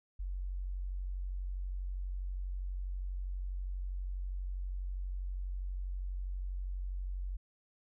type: tone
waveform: sine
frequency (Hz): 46.17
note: F#1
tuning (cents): -3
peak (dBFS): -35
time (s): 0.19-7.37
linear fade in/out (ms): 10
effects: none